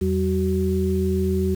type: tone cluster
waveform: sine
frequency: 83.3 / 190.3 / 375.2 Hz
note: E2 / F#3 / F#4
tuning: +19 / +49 / +24 cents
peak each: -23 dBFS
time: 0.01-1.55 s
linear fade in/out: 10 ms
effects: 7-bit